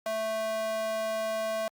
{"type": "tone with high-pass filter", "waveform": "square", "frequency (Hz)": 220, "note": "A3", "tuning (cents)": 0, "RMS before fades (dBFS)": -31, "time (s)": [0.06, 1.68], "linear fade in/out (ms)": 2, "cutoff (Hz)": 610, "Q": 2.7, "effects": ["Opus 48 kbps"]}